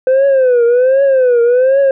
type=tone with vibrato; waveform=sine; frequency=510 Hz; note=C5; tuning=44 cents flat; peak=-4 dBFS; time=0.07-1.91 s; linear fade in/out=2 ms; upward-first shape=triangle; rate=1.3 Hz; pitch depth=160 cents each way; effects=tanh soft clip ceiling -6 dBFS